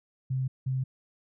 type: tone pair in turn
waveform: sine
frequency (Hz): 130.81 / 130.81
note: C3 / C3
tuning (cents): 0 / 0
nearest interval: unison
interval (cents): 0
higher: neither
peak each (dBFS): -26 / -26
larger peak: neither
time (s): 0.3-0.48 / 0.66-0.84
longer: neither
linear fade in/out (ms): 10
effects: none